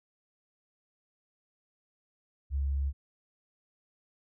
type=tone; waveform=sine; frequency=69.3 Hz; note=C#2; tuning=in tune; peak=-27 dBFS; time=2.5-2.93 s; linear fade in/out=50 ms; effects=none